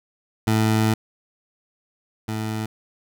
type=tone pair in turn; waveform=20% pulse; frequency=109.7 / 109.31 Hz; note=A2 / A2; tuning=-5 / -11 cents; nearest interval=unison; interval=6 cents; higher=first; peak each=-12 / -20 dBFS; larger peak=first; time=0.47-0.94 / 2.28-2.66 s; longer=first; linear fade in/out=5 ms; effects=none